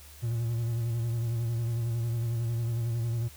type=tone with vibrato; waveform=triangle; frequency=116.54 Hz; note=A#2; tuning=in tune; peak=-25 dBFS; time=0.22-3.29 s; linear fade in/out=20 ms; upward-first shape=sine; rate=11 Hz; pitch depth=44 cents each way; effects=added 73 Hz sine -50 dBFS peak until 3.36 s + white hiss -52 dBFS RMS until 3.36 s